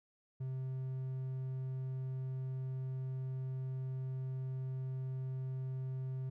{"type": "tone", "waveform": "triangle", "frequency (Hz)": 130.81, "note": "C3", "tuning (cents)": 0, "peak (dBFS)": -35, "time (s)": [0.4, 6.3], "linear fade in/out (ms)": 10, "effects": []}